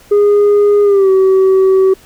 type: tone with pitch glide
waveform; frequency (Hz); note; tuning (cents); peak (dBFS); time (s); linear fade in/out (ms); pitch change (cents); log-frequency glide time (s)
sine; 410.8 to 381.1; G#4 to G4; -19 to -49; -3; 0.11-1.94; 10; -130; 0.83-1.1
effects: tanh soft clip ceiling -5 dBFS + pink hiss -43 dBFS RMS until 2.05 s